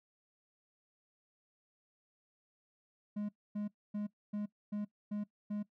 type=tone bursts; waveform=triangle; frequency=207.7 Hz; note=G#3; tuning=in tune; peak=-33 dBFS; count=7; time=3.16-5.63 s; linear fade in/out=10 ms; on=130 ms; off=260 ms; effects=noise-tail reverb RT60 0.1 s tail -19 dB re dry